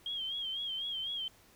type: tone with vibrato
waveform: triangle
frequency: 3205 Hz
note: G7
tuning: 38 cents sharp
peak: -31 dBFS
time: 0.06-1.28 s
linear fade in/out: 2 ms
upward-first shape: sine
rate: 4 Hz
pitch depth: 74 cents each way
effects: tanh soft clip ceiling -33 dBFS + pink hiss -62 dBFS RMS until 1.55 s